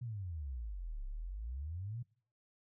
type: exponential two-way sweep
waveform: sine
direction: down then up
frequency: 126.1 to 32.7 to 126.1 Hz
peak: -39 dBFS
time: 0.01-2.03 s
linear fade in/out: 10 ms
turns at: 1.05 s
effects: noise-tail reverb RT60 0.5 s tail -23 dB re dry